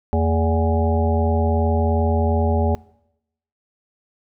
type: harmonic tone with a mistuned harmonic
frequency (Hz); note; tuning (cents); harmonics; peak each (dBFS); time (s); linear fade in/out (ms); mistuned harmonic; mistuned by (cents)
82.7; E2; +6; 1 / 3 / 5 / 7 / 9 / 10; -18 / -23 / -25 / -26 / -28 / -28; 0.13-2.75; 0; 3; -140
effects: noise-tail reverb RT60 0.8 s tail -22 dB re dry